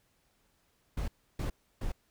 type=noise bursts; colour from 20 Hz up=brown; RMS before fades=-33 dBFS; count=3; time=0.97-1.92 s; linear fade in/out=5 ms; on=110 ms; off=310 ms; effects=pink hiss -72 dBFS RMS until 2.1 s